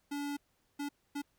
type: tone bursts at uneven times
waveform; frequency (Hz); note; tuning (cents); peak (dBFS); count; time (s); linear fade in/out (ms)
square; 287; D4; -40; -36; 3; 0.11-0.37 / 0.79-0.89 / 1.15-1.22; 10
effects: pink hiss -75 dBFS RMS until 1.38 s